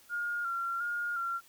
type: tone with vibrato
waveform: sine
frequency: 1396.9 Hz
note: F6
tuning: in tune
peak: -31 dBFS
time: 0.09-1.41 s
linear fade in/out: 50 ms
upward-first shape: square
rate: 1.4 Hz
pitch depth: 30 cents each way
effects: white hiss -60 dBFS RMS until 1.48 s